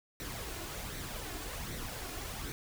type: noise with flanger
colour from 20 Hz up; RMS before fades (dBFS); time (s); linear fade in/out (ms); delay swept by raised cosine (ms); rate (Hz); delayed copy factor
pink; -41; 0.2-2.52; 0; 0.5 to 2.9; 1.3; +0.5
effects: none